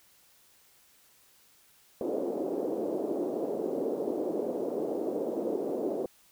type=band-pass noise; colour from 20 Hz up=pink; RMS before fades=-32 dBFS; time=2.01-6.06 s; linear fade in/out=2 ms; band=310 to 520 Hz; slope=24 dB/octave; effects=white hiss -62 dBFS RMS until 6.31 s